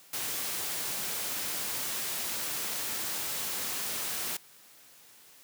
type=noise; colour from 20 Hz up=white; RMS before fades=-34 dBFS; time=0.13-4.37 s; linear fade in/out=5 ms; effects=white hiss -56 dBFS RMS until 5.43 s + high-pass 100 Hz 12 dB/octave